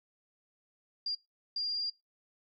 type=tone bursts at uneven times; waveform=sine; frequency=4794 Hz; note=D8; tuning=35 cents sharp; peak=-31 dBFS; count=2; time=1.06-1.15 / 1.56-1.9 s; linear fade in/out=5 ms; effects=noise-tail reverb RT60 0.2 s tail -20 dB re dry